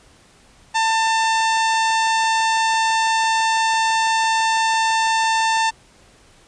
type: harmonic tone with a mistuned harmonic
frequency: 894 Hz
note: A5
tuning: 27 cents sharp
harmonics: 1 / 2 / 3 / 4 / 5 / 6 / 7 / 8 / 9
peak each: -17 / -23 / -27 / -29 / -31 / -33 / -34 / -35 / -36 dBFS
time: 0.74-5.71 s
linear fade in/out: 20 ms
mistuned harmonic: 9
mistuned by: +50 cents
effects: pink hiss -51 dBFS RMS until 6.47 s + resampled to 22050 Hz